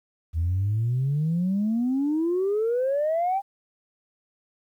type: exponential sweep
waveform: sine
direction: up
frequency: 78.7 to 804 Hz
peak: -20 dBFS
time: 0.33-3.42 s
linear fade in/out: 50 ms
effects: tanh soft clip ceiling -18 dBFS + 10-bit